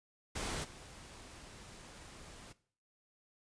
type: noise with level steps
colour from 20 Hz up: pink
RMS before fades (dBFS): -39 / -53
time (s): 0.35-2.53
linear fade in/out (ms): 10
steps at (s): 0.63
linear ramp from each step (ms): 20
effects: noise-tail reverb RT60 0.5 s tail -18 dB re dry + resampled to 22050 Hz